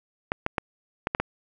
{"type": "clicks", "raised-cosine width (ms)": 0.5, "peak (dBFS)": -9, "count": 6, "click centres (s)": [0.319, 0.464, 0.582, 1.071, 1.149, 1.2], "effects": []}